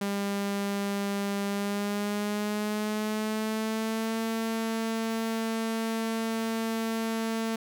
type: tone with pitch glide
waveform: sawtooth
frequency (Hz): 200.4 to 224.9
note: G3 to A3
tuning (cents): +38 to +38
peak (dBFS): -24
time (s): 0.01-7.56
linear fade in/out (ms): 5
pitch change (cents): +200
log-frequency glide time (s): 1.47-4.21
effects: none